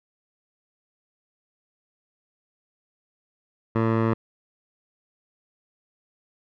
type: tone with low-pass filter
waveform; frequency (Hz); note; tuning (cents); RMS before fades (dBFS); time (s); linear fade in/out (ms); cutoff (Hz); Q
15% pulse; 112.9; A2; +45; -22; 3.75-4.14; 10; 1400; 1.1
effects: none